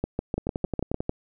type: two click trains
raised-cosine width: 2 ms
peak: -12 / -14 dBFS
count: 8 / 8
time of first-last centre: 0.04-1.094 / 0.38-1.005 s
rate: 6.64 / 11.2 Hz
effects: none